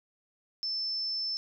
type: tone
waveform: sine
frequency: 5290 Hz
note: E8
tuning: 5 cents sharp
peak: -30 dBFS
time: 0.63-1.37 s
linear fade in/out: 0 ms
effects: none